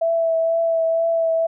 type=tone with vibrato; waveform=sine; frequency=659.3 Hz; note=E5; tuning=in tune; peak=-16 dBFS; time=0.01-1.47 s; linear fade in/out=10 ms; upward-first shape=triangle; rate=2.1 Hz; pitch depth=20 cents each way; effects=none